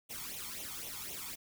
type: noise with flanger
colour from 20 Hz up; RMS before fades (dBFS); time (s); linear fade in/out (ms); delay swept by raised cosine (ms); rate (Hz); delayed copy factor
white; -43; 0.09-1.36; 20; 0.31 to 0.93; 3.9; +0.75
effects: none